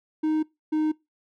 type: tone pair in turn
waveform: triangle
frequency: 311.1 / 309.4 Hz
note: D#4 / D#4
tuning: 0 / -10 cents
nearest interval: unison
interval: 10 cents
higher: first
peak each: -19 dBFS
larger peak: neither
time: 0.23-0.43 / 0.72-0.92 s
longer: neither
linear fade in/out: 10 ms
effects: noise-tail reverb RT60 0.2 s tail -22 dB re dry